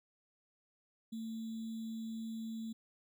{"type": "tone with sample-and-hold", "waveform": "sine", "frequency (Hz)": 224.1, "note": "A3", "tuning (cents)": 32, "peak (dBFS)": -39, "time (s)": [1.12, 2.73], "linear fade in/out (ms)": 10, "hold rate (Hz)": 3675, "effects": []}